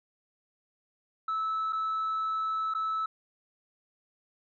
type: tone with dropouts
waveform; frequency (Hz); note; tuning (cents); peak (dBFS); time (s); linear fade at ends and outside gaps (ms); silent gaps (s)
sine; 1306; E6; -17; -26; 1.28-3.06; 5; 1.725-1.729 / 2.739-2.748
effects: tanh soft clip ceiling -26 dBFS